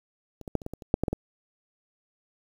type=clicks; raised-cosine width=2 ms; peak=-29 / -23 / -11 / -29 / -20 / -23 / -29 / -6 / -12 / -13 / -14 dBFS; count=11; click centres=0.413 / 0.478 / 0.553 / 0.618 / 0.664 / 0.736 / 0.822 / 0.941 / 1.036 / 1.082 / 1.13 s; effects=8-bit